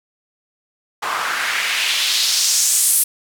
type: noise with band-pass filter sweep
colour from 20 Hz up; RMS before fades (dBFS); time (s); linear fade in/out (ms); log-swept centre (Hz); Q
white; -18; 1.02-3.04; 10; 1000 to 11000; 1.9
effects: none